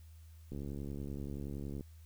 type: click train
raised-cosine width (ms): 3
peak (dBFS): -30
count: 92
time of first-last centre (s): 0.52-1.809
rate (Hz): 70.6
effects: added 80 Hz sine -52 dBFS peak until 2.05 s + white hiss -69 dBFS RMS until 2.05 s